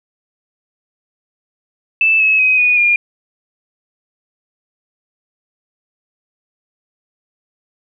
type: tone with pitch steps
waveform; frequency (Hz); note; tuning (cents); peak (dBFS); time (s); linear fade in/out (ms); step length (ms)
sine; 2637 / 2580 / 2524 / 2469 / 2415; E7 / E7 / D#7 / D#7 / D7; 0 / -38 / +24 / -14 / +48; -9; 2.01-2.96; 2; 190
effects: none